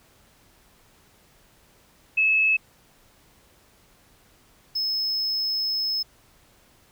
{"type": "tone pair in turn", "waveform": ["sine", "triangle"], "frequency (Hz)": [2595, 5190], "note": ["E7", "E8"], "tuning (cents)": [-28, -28], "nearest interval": "octave", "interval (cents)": 1200, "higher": "second", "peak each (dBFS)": [-17, -22], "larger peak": "first", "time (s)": [[2.17, 2.57], [4.75, 6.03]], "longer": "second", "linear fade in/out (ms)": 10, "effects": ["pink hiss -58 dBFS RMS until 6.91 s"]}